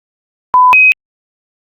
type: tone pair in turn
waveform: sine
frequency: 1002 / 2525 Hz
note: B5 / D#7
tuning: +25 / +25 cents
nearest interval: octave + major third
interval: 1600 cents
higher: second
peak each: -3 dBFS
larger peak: neither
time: 0.54-0.73 / 0.73-0.92 s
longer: neither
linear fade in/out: 0 ms
effects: Opus 48 kbps